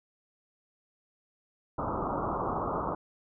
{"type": "low-pass noise", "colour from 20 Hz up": "white", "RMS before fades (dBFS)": -32, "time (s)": [1.78, 2.95], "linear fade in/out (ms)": 5, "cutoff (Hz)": 1300, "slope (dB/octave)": 96, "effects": []}